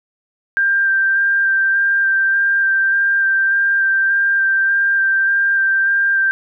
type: tone with vibrato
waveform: sine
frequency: 1582 Hz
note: G6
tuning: 15 cents sharp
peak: -12 dBFS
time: 0.57-6.31 s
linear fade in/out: 0 ms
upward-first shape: square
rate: 1.7 Hz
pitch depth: 11 cents each way
effects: none